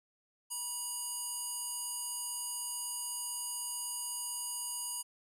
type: tone with band-pass filter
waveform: square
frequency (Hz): 967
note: B5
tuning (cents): -37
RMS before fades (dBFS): -39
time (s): 0.5-5.03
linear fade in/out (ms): 20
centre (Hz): 10000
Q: 2.9
effects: none